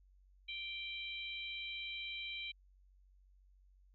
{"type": "harmonic tone", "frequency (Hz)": 784, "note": "G5", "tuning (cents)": 0, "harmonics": [3, 4, 5], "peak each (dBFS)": [-44, -46, -48], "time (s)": [0.48, 2.52], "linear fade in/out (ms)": 10, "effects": ["added 47 Hz sine -63 dBFS peak until 3.94 s"]}